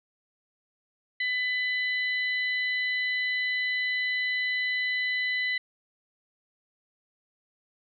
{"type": "harmonic tone", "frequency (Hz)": 1000, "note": "B5", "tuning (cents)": 21, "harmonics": [2, 3, 4], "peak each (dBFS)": [-26, -38, -36], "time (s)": [1.2, 5.58], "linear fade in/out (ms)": 5, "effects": []}